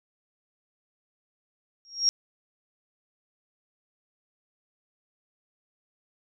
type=tone with exponential growth; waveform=sine; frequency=5588 Hz; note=F8; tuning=in tune; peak=-15 dBFS; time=1.85-2.09 s; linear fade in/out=0 ms; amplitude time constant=51 ms; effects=none

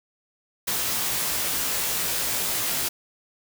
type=noise with comb filter; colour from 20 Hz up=white; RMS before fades=-26 dBFS; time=0.67-2.89 s; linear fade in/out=10 ms; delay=18 ms; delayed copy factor=+0.75; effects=none

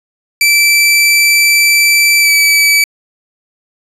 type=tone with pitch glide; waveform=sawtooth; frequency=2328 to 2299 Hz; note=D7 to D7; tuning=-16 to -37 cents; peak=-3 dBFS; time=0.41-2.84 s; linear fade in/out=2 ms; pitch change=-21 cents; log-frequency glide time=2.21-2.3 s; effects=resampled to 32000 Hz

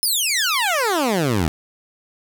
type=exponential sweep; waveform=15% pulse; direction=down; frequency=5274 to 73.42 Hz; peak=-11 dBFS; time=0.03-1.48 s; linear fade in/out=0 ms; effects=none

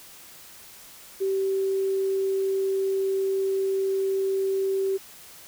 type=tone; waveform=sine; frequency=386.5 Hz; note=G4; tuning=24 cents flat; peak=-22 dBFS; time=1.2-4.98 s; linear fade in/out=20 ms; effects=white hiss -47 dBFS RMS until 5.47 s

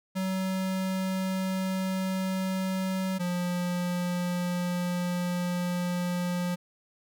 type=tone pair in turn; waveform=square; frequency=188.8 / 177.29 Hz; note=F#3 / F3; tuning=+35 / +26 cents; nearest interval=minor second; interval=109 cents; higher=first; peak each=-28 dBFS; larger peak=neither; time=0.15-3.19 / 3.19-6.56 s; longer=second; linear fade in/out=20 ms; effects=none

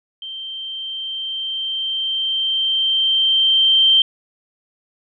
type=tone with level ramp; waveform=sine; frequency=3136 Hz; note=G7; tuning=in tune; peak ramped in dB=-28 to -9 dBFS; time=0.22-4.02 s; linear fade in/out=2 ms; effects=none

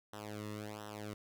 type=tone with flanger; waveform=sawtooth; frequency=105.5 Hz; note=G#2; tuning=28 cents sharp; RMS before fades=-45 dBFS; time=0.13-1.14 s; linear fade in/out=5 ms; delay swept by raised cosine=0.43 to 1.31 ms; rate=1.4 Hz; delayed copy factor=-0.95; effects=none

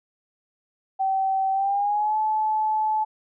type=tone with pitch glide; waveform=sine; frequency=770 to 864.3 Hz; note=G5 to A5; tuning=-31 to -31 cents; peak=-20 dBFS; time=0.99-3.05 s; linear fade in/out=20 ms; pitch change=+200 cents; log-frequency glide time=1.52-2.17 s; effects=none

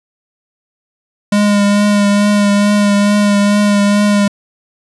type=tone with vibrato; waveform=square; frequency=204.6 Hz; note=G#3; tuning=26 cents flat; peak=-9 dBFS; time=1.32-4.28 s; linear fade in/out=5 ms; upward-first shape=triangle; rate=2.3 Hz; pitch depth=23 cents each way; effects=resampled to 24000 Hz

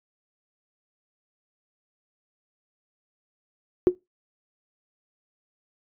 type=tone with exponential decay; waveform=sine; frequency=361.8 Hz; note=F#4; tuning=39 cents flat; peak=-8 dBFS; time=3.87-3.95 s; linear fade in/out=0 ms; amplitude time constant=16 ms; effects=noise-tail reverb RT60 0.2 s tail -21 dB re dry + tanh soft clip ceiling -4 dBFS

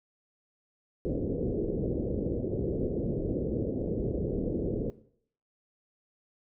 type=low-pass noise; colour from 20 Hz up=white; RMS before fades=-31 dBFS; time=1.05-4.9 s; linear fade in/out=0 ms; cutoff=500 Hz; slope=48 dB/octave; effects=noise-tail reverb RT60 0.6 s tail -17 dB re dry

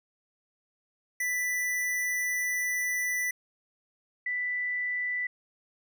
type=tone pair in turn; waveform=square / sine; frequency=1981 / 1981 Hz; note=B6 / B6; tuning=+5 / +5 cents; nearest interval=unison; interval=0 cents; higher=neither; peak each=-28 dBFS; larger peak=neither; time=1.2-3.31 / 4.26-5.27 s; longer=first; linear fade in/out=5 ms; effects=none

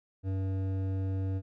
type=tone with hard clipping; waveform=sine; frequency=95.6 Hz; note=G2; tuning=43 cents flat; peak=-31 dBFS; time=0.23-1.42 s; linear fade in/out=50 ms; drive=11 dB; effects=none

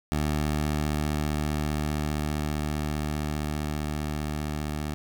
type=tone with level ramp; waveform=15% pulse; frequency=75.2 Hz; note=D2; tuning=42 cents sharp; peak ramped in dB=-18 to -23 dBFS; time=0.12-4.94 s; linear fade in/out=0 ms; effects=none

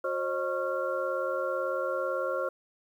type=tone cluster; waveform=sine; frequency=364 / 533 / 611 / 1098 / 1380 Hz; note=F#4 / C5 / D#5 / C#6 / F6; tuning=-28 / +32 / -32 / -17 / -21 cents; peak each=-38 / -30 / -37 / -38 / -35 dBFS; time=0.04-2.49 s; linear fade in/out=5 ms; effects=10-bit

